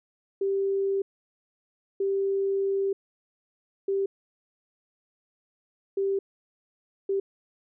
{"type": "tone bursts at uneven times", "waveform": "sine", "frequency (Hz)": 392, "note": "G4", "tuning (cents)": 0, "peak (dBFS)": -23, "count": 5, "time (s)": [[0.41, 1.02], [2, 2.93], [3.88, 4.06], [5.97, 6.19], [7.09, 7.2]], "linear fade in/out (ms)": 5, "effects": []}